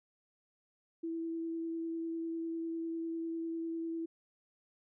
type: tone with vibrato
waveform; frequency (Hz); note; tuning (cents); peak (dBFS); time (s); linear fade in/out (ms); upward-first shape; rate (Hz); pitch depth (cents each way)
sine; 329.6; E4; 0; -35; 1.03-4.06; 10; sine; 10; 10
effects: none